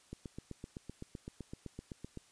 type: click train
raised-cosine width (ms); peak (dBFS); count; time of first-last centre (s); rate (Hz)
3; -30; 17; 0.13-2.173; 7.83
effects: white hiss -65 dBFS RMS until 2.31 s + resampled to 22050 Hz